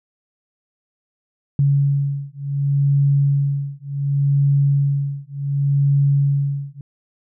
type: beating tone pair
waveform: sine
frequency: 140.2 / 140.88 Hz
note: C#3 / C#3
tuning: +20 / +28 cents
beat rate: 0.68 Hz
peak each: -18 dBFS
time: 1.59-6.81 s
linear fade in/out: 2 ms
effects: none